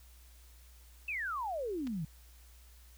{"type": "exponential sweep", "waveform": "sine", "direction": "down", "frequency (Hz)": [2700, 146.8], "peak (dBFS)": -34, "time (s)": [1.08, 2.05], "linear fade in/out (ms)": 5}
{"type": "clicks", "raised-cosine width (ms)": 0.2, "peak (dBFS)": [-32, -32], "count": 2, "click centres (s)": [1.87, 1.874]}
{"effects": ["added 60 Hz sine -55 dBFS peak until 2.97 s", "white hiss -63 dBFS RMS until 2.97 s"]}